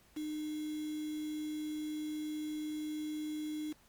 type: tone with quantisation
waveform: sine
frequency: 305.1 Hz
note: D#4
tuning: 34 cents flat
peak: -36 dBFS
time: 0.16-3.73 s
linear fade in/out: 10 ms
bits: 8
effects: pink hiss -65 dBFS RMS until 3.88 s + MP3 96 kbps